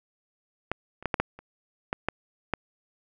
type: clicks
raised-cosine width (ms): 0.5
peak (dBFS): -12 / -28 / -11 / -9 / -8 / -29 / -12 / -10 / -10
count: 9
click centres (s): 0.716 / 1.026 / 1.057 / 1.142 / 1.2 / 1.39 / 1.929 / 2.086 / 2.537
effects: none